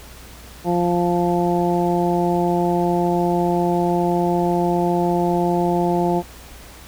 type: harmonic tone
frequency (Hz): 174.61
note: F3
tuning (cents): 0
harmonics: 1 / 2 / 3 / 4 / 5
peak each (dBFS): -21 / -20 / -27 / -23 / -25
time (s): 0.64-6.23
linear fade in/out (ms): 50
effects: added 60 Hz sine -42 dBFS peak until 6.87 s + pink hiss -42 dBFS RMS until 6.87 s